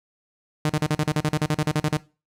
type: tone bursts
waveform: sawtooth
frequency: 152.1 Hz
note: D#3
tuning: 39 cents flat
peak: -15 dBFS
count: 16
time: 0.65-1.969 s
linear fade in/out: 2 ms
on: 44 ms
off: 41 ms
effects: noise-tail reverb RT60 0.3 s tail -19 dB re dry + low-pass 11000 Hz 12 dB/octave